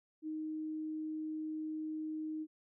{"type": "tone", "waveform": "sine", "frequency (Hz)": 311.6, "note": "D#4", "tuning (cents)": 3, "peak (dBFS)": -37, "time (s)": [0.22, 2.47], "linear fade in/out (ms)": 50, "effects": []}